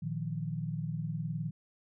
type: chord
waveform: sine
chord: Bb suspended fourth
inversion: none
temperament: just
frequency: 116.54 / 155.39 / 174.81 Hz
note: Bb2 / Eb3 / F3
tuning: 0 / -2 / +2 cents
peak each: -39 / -35 / -39 dBFS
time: 0.02-1.51 s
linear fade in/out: 10 ms
effects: none